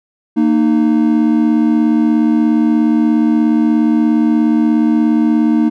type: tone pair together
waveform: triangle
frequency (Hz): 230.3 / 307.2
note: A#3 / D#4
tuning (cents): -21 / -22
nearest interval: perfect fourth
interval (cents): 499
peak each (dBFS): -10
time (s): 0.36-5.7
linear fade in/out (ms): 20
effects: none